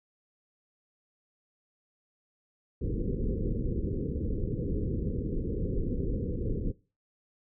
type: low-pass noise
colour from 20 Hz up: pink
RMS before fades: -31 dBFS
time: 2.81-6.72 s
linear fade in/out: 10 ms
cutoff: 500 Hz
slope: 96 dB/octave
effects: noise-tail reverb RT60 0.3 s tail -18 dB re dry